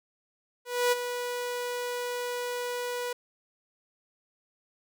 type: tone with ADSR envelope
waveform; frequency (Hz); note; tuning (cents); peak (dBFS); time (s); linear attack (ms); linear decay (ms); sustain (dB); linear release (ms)
sawtooth; 489.2; B4; -16; -17; 0.65-3.13; 270; 22; -10; 5
effects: none